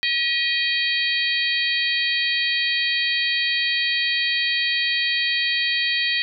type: harmonic tone with a mistuned harmonic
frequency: 640 Hz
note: D#5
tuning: 49 cents sharp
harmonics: 3 / 4 / 5 / 6 / 7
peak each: -24 / -25 / -26 / -27 / -27 dBFS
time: 0.03-6.22 s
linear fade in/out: 0 ms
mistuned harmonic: 4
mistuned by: -60 cents
effects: none